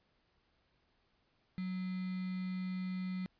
sine tone with quantisation, 185 Hz, F#3, in tune, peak -36 dBFS, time 1.58-3.26 s, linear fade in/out 0 ms, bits 8, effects pink hiss -75 dBFS RMS until 3.39 s + resampled to 11025 Hz

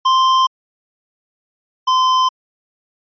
square tone pair in turn, 1045 / 1031.2 Hz, C6 / C6, -2 / -26 cents, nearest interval unison, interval 24 cents, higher first, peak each -11 / -12 dBFS, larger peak first, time 0.05-0.47 / 1.87-2.29 s, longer neither, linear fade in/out 10 ms, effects resampled to 11025 Hz

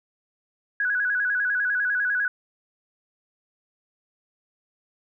sine tone with vibrato, 1568 Hz, G6, in tune, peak -21 dBFS, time 0.8-2.28 s, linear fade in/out 2 ms, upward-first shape square, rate 10 Hz, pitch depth 92 cents each way, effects none

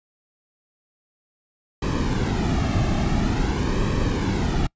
brown noise with flanger, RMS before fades -22 dBFS, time 1.82-4.67 s, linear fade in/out 5 ms, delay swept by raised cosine 1.4 to 2.08 ms, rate 0.48 Hz, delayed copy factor -0.6, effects noise-tail reverb RT60 0.1 s tail -25 dB re dry + resampled to 16000 Hz

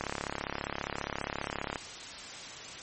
click train, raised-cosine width 0.5 ms, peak -17 dBFS, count 62, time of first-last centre 0.01-1.758 s, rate 34.9 Hz, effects white hiss -43 dBFS RMS until 2.82 s + MP3 32 kbps

